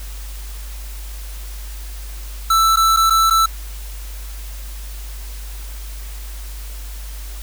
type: tone with dropouts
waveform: square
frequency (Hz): 1324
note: E6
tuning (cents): +7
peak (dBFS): -12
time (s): 2.5-3.46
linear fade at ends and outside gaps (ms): 5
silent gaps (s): 2.76-2.77 / 2.964-2.97 / 3.099-3.105 / 3.3-3.307
effects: added 50 Hz sine -28 dBFS peak until 7.42 s + white hiss -39 dBFS RMS until 7.42 s